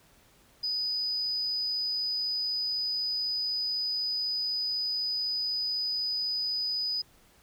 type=tone; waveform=sine; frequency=4978 Hz; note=D#8; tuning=in tune; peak=-27 dBFS; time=0.63-7.02 s; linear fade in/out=10 ms; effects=tanh soft clip ceiling -23 dBFS + pink hiss -61 dBFS RMS until 7.42 s